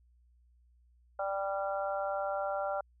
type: harmonic tone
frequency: 196.2 Hz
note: G3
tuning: 2 cents sharp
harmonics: 3 / 4 / 5 / 6 / 7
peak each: -34 / -36 / -46 / -47 / -39 dBFS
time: 1.19-2.81 s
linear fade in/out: 5 ms
effects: added 60 Hz sine -62 dBFS peak until 3 s